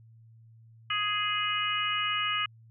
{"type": "harmonic tone", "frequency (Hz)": 416.5, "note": "G#4", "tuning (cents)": 5, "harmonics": [3, 4, 5, 6, 7], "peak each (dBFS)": [-31, -37, -35, -35, -31], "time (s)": [0.9, 2.46], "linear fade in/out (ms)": 5, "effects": ["added 113 Hz sine -52 dBFS peak until 2.7 s"]}